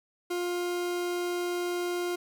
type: tone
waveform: 40% pulse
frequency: 352.8 Hz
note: F4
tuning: 18 cents sharp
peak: -28 dBFS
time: 0.3-2.16 s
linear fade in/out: 10 ms
effects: none